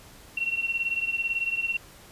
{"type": "beating tone pair", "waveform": "sine", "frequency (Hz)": [2723, 2741], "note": ["F7", "F7"], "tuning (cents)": [-44, -33], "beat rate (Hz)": 18, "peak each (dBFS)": [-27, -30], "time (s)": [0.37, 1.77], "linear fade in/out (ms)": 5, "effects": ["pink hiss -50 dBFS RMS until 2.11 s", "resampled to 32000 Hz"]}